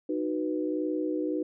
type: chord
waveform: sine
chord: B major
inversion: first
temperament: just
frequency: 308.7 / 370.4 / 493.9 Hz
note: D#4 / F#4 / B4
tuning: -14 / +2 / 0 cents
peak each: -29 / -33 / -34 dBFS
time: 0.09-1.43 s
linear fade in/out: 5 ms
effects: none